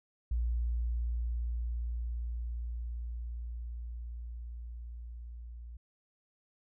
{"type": "tone with level ramp", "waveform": "sine", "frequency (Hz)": 58.7, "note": "A#1", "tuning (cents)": 13, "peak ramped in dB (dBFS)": [-28, -43], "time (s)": [0.31, 5.77], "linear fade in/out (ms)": 5, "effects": []}